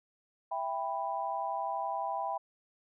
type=chord; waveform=sine; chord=E minor; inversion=none; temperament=just; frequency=659.3 / 791.1 / 988.9 Hz; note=E5 / G5 / B5; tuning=0 / +16 / +2 cents; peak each=-38 / -35 / -36 dBFS; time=0.51-2.38 s; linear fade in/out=10 ms; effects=none